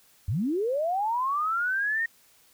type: linear sweep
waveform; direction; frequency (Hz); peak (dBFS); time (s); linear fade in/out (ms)
sine; up; 77.78 to 1869; -24; 0.28-2.06; 5
effects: white hiss -60 dBFS RMS until 2.53 s